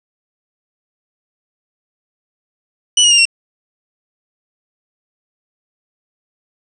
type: tone with pitch steps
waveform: 25% pulse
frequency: 2960 / 2882 / 2807 / 2733 Hz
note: F#7 / F#7 / F7 / F7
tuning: 0 / -46 / +8 / -38 cents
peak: -4 dBFS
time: 2.97-3.254 s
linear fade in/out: 5 ms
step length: 71 ms
effects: resampled to 24000 Hz + 7-bit